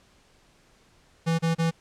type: tone bursts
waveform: square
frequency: 164.81 Hz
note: E3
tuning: in tune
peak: -22 dBFS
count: 3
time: 1.26-1.712 s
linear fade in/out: 20 ms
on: 130 ms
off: 31 ms
effects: pink hiss -60 dBFS RMS until 1.8 s + low-pass 8000 Hz 12 dB/octave